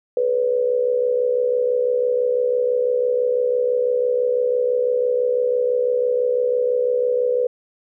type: tone with amplitude modulation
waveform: sine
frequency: 493.9 Hz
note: B4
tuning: in tune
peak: -13 dBFS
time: 0.17-7.47 s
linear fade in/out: 2 ms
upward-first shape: sine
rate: 66 Hz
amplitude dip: 70%
effects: none